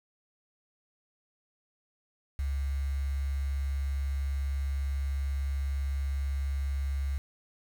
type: tone with quantisation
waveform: sine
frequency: 68.9 Hz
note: C#2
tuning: 10 cents flat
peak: -28 dBFS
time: 2.39-7.18 s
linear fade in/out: 0 ms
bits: 8
effects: none